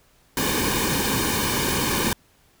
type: noise with comb filter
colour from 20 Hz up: pink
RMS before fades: -23 dBFS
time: 0.37-2.13 s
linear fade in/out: 2 ms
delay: 1.5 ms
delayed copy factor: -0.75
effects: pink hiss -59 dBFS RMS until 2.6 s